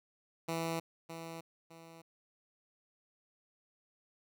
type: tone with echo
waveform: 10% pulse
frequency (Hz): 164.81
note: E3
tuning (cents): 0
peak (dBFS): -26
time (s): 0.48-0.8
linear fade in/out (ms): 10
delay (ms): 610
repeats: 2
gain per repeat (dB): -9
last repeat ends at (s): 2.02
effects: none